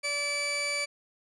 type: tone pair together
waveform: sawtooth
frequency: 578 / 2312 Hz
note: D5 / D7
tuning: -28 / -28 cents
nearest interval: 2 octaves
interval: 2400 cents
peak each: -32 / -25 dBFS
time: 0.03-0.86 s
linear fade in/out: 20 ms
effects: resampled to 22050 Hz